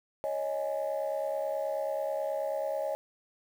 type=chord; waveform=sine; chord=C# suspended second; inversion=none; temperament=just; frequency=554.4 / 623.7 / 831.5 Hz; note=C#5 / D#5 / G#5; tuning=0 / +4 / +2 cents; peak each=-32 / -32 / -38 dBFS; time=0.24-2.95 s; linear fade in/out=0 ms; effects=tanh soft clip ceiling -23 dBFS + 9-bit